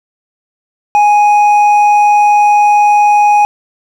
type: tone with hard clipping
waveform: triangle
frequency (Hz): 830.6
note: G#5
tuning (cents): 0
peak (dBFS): -6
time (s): 0.95-3.45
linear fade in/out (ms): 0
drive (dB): 8
effects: none